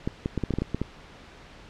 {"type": "clicks", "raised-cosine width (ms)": 3, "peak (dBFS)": -13, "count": 10, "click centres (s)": [0.075, 0.259, 0.377, 0.437, 0.507, 0.538, 0.586, 0.62, 0.746, 0.816], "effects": ["pink hiss -48 dBFS RMS until 1.69 s", "low-pass 4000 Hz 12 dB/octave"]}